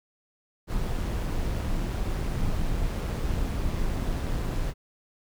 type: noise with amplitude modulation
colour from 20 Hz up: brown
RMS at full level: -26 dBFS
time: 0.67-4.74 s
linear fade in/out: 50 ms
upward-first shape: sine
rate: 171 Hz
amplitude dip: 35%
effects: none